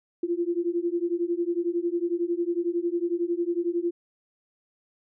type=beating tone pair; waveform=sine; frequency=339.6 / 350.6 Hz; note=F4 / F4; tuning=-48 / +7 cents; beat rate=11 Hz; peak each=-27 dBFS; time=0.23-3.91 s; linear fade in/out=5 ms; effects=none